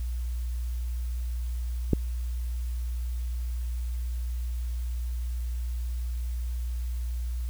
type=click; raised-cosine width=3 ms; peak=-8 dBFS; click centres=1.933 s; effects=added 60 Hz sine -28 dBFS peak until 7.49 s + white hiss -53 dBFS RMS until 7.49 s